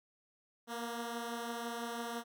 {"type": "beating tone pair", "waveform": "10% pulse", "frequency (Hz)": [233.6, 239.6], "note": ["A#3", "A#3"], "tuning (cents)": [4, 48], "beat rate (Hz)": 6, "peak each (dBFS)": [-31, -38], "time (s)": [0.67, 2.24], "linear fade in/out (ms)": 50, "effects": []}